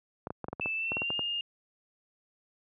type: clicks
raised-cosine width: 1 ms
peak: -21 dBFS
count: 12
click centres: 0.271 / 0.305 / 0.443 / 0.484 / 0.53 / 0.598 / 0.659 / 0.919 / 0.969 / 1.019 / 1.104 / 1.193 s
type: tone with pitch glide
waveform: sine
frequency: 2637 to 2826 Hz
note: E7 to F7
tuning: 0 to +20 cents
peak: -30 dBFS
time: 0.61-1.41 s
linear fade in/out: 2 ms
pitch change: +120 cents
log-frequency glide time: 0.76-1.16 s
effects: high-pass 80 Hz 12 dB/octave